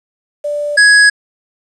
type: tone pair in turn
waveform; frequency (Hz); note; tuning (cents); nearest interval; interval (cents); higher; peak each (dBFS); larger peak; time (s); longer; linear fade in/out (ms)
sine / square; 587.3 / 1668.3; D5 / G#6; 0 / +7; octave + tritone; 1807; second; -15 / -5; second; 0.44-0.77 / 0.77-1.1; neither; 10
effects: resampled to 24000 Hz + 7-bit